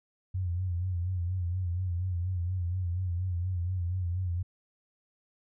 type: tone with vibrato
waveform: sine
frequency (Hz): 89.7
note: F2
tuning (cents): +47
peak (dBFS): -28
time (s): 0.34-4.43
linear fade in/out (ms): 10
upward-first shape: sine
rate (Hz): 4.2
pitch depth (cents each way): 76
effects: none